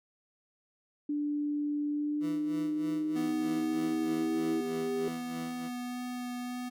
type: tone with pitch glide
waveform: sine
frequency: 293.7 to 324 Hz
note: D4 to E4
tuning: 0 to -30 cents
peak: -29 dBFS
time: 1.09-4.61 s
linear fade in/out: 5 ms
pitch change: +170 cents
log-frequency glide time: 1.88-4.45 s
type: tone with exponential growth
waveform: sine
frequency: 399.6 Hz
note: G4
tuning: 33 cents sharp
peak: -29 dBFS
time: 1.49-5.08 s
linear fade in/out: 1 ms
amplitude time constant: 780 ms
type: tone with tremolo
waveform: 20% pulse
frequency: 164.81 Hz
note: E3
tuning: in tune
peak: -35 dBFS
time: 2.2-5.7 s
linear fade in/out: 50 ms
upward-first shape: sine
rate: 3.2 Hz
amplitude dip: 75%
type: tone with vibrato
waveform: square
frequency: 246.9 Hz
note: B3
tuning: in tune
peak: -36 dBFS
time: 3.15-6.7 s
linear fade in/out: 20 ms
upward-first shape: sine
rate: 1.8 Hz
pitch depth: 8 cents each way
effects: none